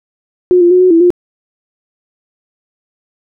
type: tone with pitch steps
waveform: sine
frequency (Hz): 360.9 / 347.6 / 363.8 / 367.6 / 331.6 / 354.3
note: F#4 / F4 / F#4 / F#4 / E4 / F4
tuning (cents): -43 / -8 / -29 / -11 / +10 / +25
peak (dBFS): -4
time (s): 0.51-1.104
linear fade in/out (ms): 0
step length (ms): 99
effects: none